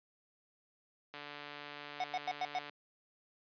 click train, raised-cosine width 0.3 ms, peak -30 dBFS, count 228, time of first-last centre 1.14-2.695 s, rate 146 Hz
square tone bursts, 736 Hz, F#5, 9 cents flat, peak -34 dBFS, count 5, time 2-2.588 s, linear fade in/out 2 ms, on 40 ms, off 97 ms
effects high-pass 200 Hz 12 dB/octave + resampled to 11025 Hz

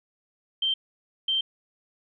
sine tone bursts at uneven times, 3136 Hz, G7, in tune, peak -22 dBFS, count 2, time 0.62-0.74 / 1.28-1.41 s, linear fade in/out 5 ms, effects none

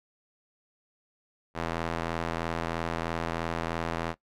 square tone with band-pass filter, 41.54 Hz, E1, 14 cents sharp, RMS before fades -32 dBFS, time 1.54-4.15 s, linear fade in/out 50 ms, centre 1000 Hz, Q 0.53, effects noise-tail reverb RT60 0.1 s tail -19 dB re dry

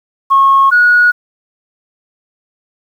sine tone pair in turn, 1090 / 1455 Hz, C#6 / F#6, -29 / -29 cents, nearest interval perfect fourth, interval 500 cents, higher second, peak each -4 dBFS, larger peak neither, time 0.3-0.71 / 0.71-1.12 s, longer neither, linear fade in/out 20 ms, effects tanh soft clip ceiling 0 dBFS + 7-bit

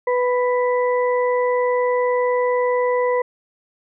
harmonic tone, 495.1 Hz, B4, 4 cents sharp, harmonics 1 / 2 / 4, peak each -17 / -23 / -29 dBFS, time 0.07-3.22 s, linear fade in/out 5 ms, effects none

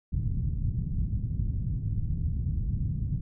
white low-pass noise, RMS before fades -29 dBFS, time 0.12-3.21 s, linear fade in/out 10 ms, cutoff 140 Hz, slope 24 dB/octave, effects none

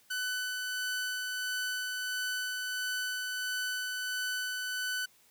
sawtooth tone with tremolo, 1500 Hz, F#6, 23 cents sharp, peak -28 dBFS, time 0.1-5.06 s, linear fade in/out 10 ms, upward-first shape sine, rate 1.5 Hz, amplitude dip 25%, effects white hiss -64 dBFS RMS until 5.3 s

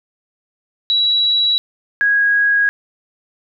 sine tone pair in turn, 3905 / 1649.5 Hz, B7 / G#6, -20 / -12 cents, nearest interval octave + minor third, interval 1492 cents, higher first, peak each -12 / -11 dBFS, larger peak second, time 0.9-1.58 / 2.01-2.69 s, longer neither, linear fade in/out 0 ms, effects none

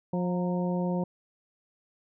harmonic tone with a mistuned harmonic, 178.2 Hz, F3, 35 cents sharp, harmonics 1 / 2 / 3 / 4 / 5, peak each -27 / -35 / -34 / -41 / -39 dBFS, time 0.13-1.04 s, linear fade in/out 5 ms, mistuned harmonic 5, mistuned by +58 cents, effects none

